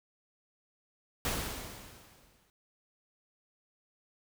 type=noise with exponential decay; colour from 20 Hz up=pink; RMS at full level=-31 dBFS; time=1.25-2.5 s; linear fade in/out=1 ms; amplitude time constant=270 ms; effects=none